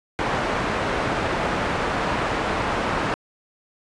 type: low-pass noise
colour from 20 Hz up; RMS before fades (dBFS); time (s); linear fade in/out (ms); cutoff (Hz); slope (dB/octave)
white; -24; 0.19-3.14; 0; 1300; 12
effects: resampled to 22050 Hz